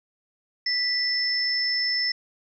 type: tone pair together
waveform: sine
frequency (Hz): 1975.5 / 5274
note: B6 / E8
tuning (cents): 0 / 0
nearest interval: octave + perfect fourth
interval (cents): 1700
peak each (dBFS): -28 / -23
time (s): 0.66-2.12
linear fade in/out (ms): 5
effects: none